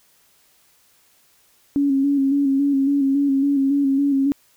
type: tone with vibrato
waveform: sine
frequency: 277.2 Hz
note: C#4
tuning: in tune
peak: -15 dBFS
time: 1.76-4.32 s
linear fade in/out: 0 ms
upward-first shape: square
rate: 3.6 Hz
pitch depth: 35 cents each way
effects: white hiss -58 dBFS RMS until 4.56 s